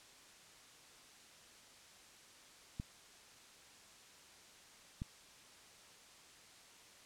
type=clicks; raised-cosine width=5 ms; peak=-28 dBFS; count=2; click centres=2.799 / 5.019 s; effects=white hiss -60 dBFS RMS until 7.05 s + low-pass 8000 Hz 12 dB/octave